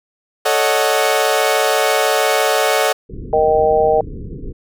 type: chord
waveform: sawtooth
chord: D# half-diminished seventh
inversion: second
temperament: equal with one note detuned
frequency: 440 / 554.4 / 620.5 / 740 Hz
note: A4 / C#5 / D#5 / F#5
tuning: 0 / 0 / -5 / 0 cents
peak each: -15 dBFS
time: 0.45-2.93 s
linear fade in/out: 10 ms
type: low-pass noise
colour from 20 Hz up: pink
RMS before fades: -29 dBFS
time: 3.09-4.53 s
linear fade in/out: 10 ms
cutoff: 470 Hz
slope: 96 dB/octave
type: harmonic tone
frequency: 155.56 Hz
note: D#3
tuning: in tune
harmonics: 3 / 4 / 5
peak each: -14 / -15 / -16 dBFS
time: 3.33-4.01 s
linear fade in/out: 2 ms
effects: none